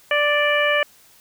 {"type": "harmonic tone", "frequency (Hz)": 587.3, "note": "D5", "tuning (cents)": 0, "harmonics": [1, 2, 3, 4, 5], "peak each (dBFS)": [-20, -25, -21, -23, -26], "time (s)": [0.11, 0.83], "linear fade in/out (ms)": 2, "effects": ["white hiss -52 dBFS RMS until 1.2 s"]}